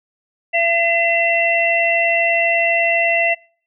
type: harmonic tone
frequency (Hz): 676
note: E5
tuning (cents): +43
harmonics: 1 / 3 / 4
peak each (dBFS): -18 / -18 / -18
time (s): 0.53-3.35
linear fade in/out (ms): 20
effects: noise-tail reverb RT60 0.5 s tail -25 dB re dry